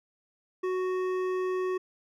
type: tone with hard clipping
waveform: sine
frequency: 370 Hz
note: F#4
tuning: in tune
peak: -29 dBFS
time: 0.63-1.78 s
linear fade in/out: 10 ms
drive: 11 dB
effects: none